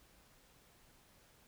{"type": "silence", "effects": ["pink hiss -66 dBFS RMS until 1.47 s"]}